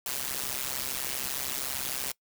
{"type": "noise with amplitude modulation", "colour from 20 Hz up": "white", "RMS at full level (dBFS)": -29, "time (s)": [0.06, 2.12], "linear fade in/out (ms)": 2, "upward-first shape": "sine", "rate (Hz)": 133, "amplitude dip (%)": 100, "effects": ["noise-tail reverb RT60 0.1 s tail -23 dB re dry"]}